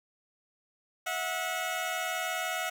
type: tone pair together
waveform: 15% pulse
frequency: 650.4 / 730 Hz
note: E5 / F#5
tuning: -23 / -24 cents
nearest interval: major second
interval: 199 cents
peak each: -29 / -26 dBFS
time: 1.06-2.7 s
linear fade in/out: 10 ms
effects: none